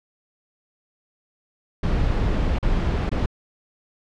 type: noise with dropouts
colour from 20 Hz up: brown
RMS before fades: -21 dBFS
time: 1.83-3.26 s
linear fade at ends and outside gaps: 5 ms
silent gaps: 2.587-2.627 / 3.094-3.115 s
effects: low-pass 4000 Hz 12 dB/octave